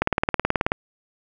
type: click train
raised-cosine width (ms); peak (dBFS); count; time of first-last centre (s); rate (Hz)
0.5; -4; 14; 0.02-0.719; 18.6
effects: none